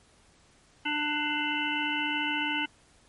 harmonic tone, 297.6 Hz, D4, 23 cents sharp, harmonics 1 / 3 / 5 / 7 / 9 / 10, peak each -34 / -34 / -34 / -34 / -34 / -34 dBFS, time 0.85-2.66 s, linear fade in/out 10 ms, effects pink hiss -61 dBFS RMS until 3.08 s + MP3 48 kbps

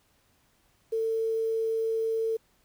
sine tone with quantisation, 448.5 Hz, A4, 33 cents sharp, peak -25 dBFS, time 0.92-2.37 s, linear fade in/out 10 ms, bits 9, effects pink hiss -67 dBFS RMS until 2.64 s

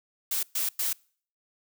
blue noise bursts at uneven times, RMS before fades -28 dBFS, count 3, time 0.31-0.43 / 0.55-0.69 / 0.79-0.93 s, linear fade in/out 5 ms, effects noise-tail reverb RT60 0.5 s tail -26 dB re dry

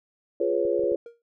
sine chord, C# dominant seventh, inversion first, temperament equal, 349.2 / 415.3 / 493.9 / 554.4 Hz, E#4 / G#4 / B4 / C#5, 0 / 0 / 0 / 0 cents, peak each -27 dBFS, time 0.4-0.96 s, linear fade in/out 5 ms
clicks, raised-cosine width 2 ms, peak -30 dBFS, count 4, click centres 0.652 / 0.794 / 0.837 / 0.919 s
triangle tone with exponential decay, 469 Hz, A#4, 11 cents sharp, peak -34 dBFS, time 1.06-1.22 s, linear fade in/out 2 ms, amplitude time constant 33 ms
effects none

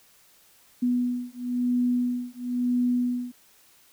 sine beating tone pair, 245.5 / 246.49 Hz, B3 / B3, -10 / -3 cents, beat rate 0.99 Hz, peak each -26 dBFS, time 0.82-3.32 s, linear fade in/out 10 ms, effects white hiss -58 dBFS RMS until 3.92 s

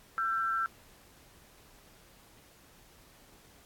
sine tone pair together, 1343 / 1568.9 Hz, E6 / G6, +32 / +1 cents, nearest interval minor third, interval 269 cents, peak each -29 / -35 dBFS, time 0.18-0.66 s, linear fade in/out 0 ms, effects pink hiss -59 dBFS RMS until 3.65 s + AAC 64 kbps

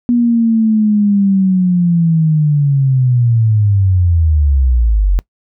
sine linear sweep, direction down, 242.7 to 43.65 Hz, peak -8 dBFS, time 0.09-5.19 s, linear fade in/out 0 ms, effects noise-tail reverb RT60 0.1 s tail -23 dB re dry

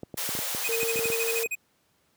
clicks, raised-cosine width 2 ms, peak -22 dBFS, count 11, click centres 0.033 / 0.142 / 0.291 / 0.351 / 0.389 / 0.548 / 0.831 / 0.958 / 0.991 / 1.056 / 1.101 s
white high-pass noise, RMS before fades -31 dBFS, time 0.17-1.44 s, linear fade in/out 10 ms, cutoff 420 Hz, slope 96 dB/octave
square tone bursts, 2500 Hz, D#7, 8 cents sharp, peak -28 dBFS, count 12, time 0.64-1.554 s, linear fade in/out 10 ms, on 45 ms, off 34 ms
sine tone, 457.7 Hz, A#4, 32 cents flat, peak -28 dBFS, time 0.69-1.46 s, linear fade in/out 0 ms
effects pink hiss -68 dBFS RMS until 2.16 s + high-pass 100 Hz 12 dB/octave

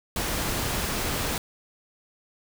pink noise, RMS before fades -28 dBFS, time 0.16-1.38 s, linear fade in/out 2 ms, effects none

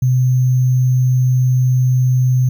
sine tone with sample-and-hold, 126.9 Hz, B2, 47 cents sharp, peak -10 dBFS, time 0.02-2.49 s, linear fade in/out 5 ms, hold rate 6300 Hz, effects none

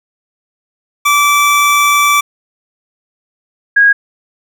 25% pulse / sine tone pair in turn, 1161 / 1641.9 Hz, D6 / G#6, -20 / -20 cents, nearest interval tritone, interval 600 cents, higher second, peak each -4 dBFS, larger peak neither, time 1.05-2.21 / 3.76-3.93 s, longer first, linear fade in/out 10 ms, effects none

